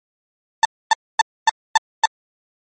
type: tone bursts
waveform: 35% pulse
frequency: 891 Hz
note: A5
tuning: 22 cents sharp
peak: -7 dBFS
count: 6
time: 0.63-2.056 s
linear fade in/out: 2 ms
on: 21 ms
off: 260 ms
effects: MP3 32 kbps